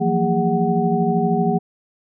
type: tone cluster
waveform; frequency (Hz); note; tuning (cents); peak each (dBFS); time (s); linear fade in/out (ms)
sine; 167.8 / 180.6 / 229.4 / 407.5 / 744; E3 / F#3 / A#3 / G#4 / F#5; +31 / -42 / -28 / -33 / +9; -22; 0-1.59; 20
effects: none